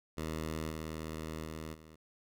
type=tone with level steps; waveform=10% pulse; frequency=79 Hz; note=D#2; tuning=27 cents sharp; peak=-28 / -31 / -33 / -45 dBFS; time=0.17-1.96 s; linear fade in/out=10 ms; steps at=0.69 / 1.44 / 1.73 s; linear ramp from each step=20 ms; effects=none